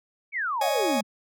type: exponential sweep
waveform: sine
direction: down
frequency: 2349 to 195.7 Hz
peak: -25 dBFS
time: 0.32-1.03 s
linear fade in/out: 50 ms
type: chord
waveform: 40% pulse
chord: C# suspended second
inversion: none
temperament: just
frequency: 554.4 / 623.7 / 831.5 Hz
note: C#5 / D#5 / G#5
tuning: 0 / +4 / +2 cents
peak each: -27 / -30 / -27 dBFS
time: 0.61-1.01 s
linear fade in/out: 5 ms
effects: none